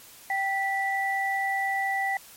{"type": "tone pair together", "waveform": "sine", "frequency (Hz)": [780, 1965.5], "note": ["G5", "B6"], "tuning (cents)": [-9, -9], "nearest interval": "octave + major third", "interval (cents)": 1600, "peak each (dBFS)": -27, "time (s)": [0.3, 2.17], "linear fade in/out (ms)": 2, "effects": ["white hiss -49 dBFS RMS until 2.36 s", "MP3 64 kbps"]}